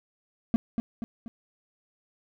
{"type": "tone with echo", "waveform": "triangle", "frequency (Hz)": 230.2, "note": "A#3", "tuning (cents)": -22, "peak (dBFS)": -16, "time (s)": [0.54, 0.56], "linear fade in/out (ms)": 0, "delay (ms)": 240, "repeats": 3, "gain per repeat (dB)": -6, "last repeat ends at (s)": 1.28, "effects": []}